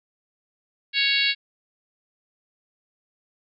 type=harmonic tone; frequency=554.4 Hz; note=C#5; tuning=in tune; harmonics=3 / 4 / 5 / 6 / 7 / 8 / 9; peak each=-29 / -25 / -25 / -28 / -25 / -26 / -39 dBFS; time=0.93-1.35 s; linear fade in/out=50 ms; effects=none